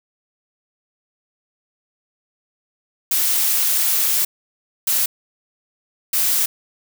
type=noise bursts at uneven times; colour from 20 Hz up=blue; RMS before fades=-18 dBFS; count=3; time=3.11-4.25 / 4.87-5.06 / 6.13-6.46 s; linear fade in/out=5 ms; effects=none